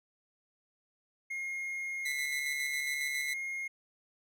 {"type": "tone", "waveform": "triangle", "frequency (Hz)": 2142, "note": "C7", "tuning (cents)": 40, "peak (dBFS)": -33, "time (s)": [1.3, 3.68], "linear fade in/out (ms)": 10}
{"type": "tone with tremolo", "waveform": "sawtooth", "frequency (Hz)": 2000, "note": "B6", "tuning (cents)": 21, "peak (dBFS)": -30, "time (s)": [2.05, 3.34], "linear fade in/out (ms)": 10, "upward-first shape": "square", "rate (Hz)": 7.3, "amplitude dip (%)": 35}
{"effects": []}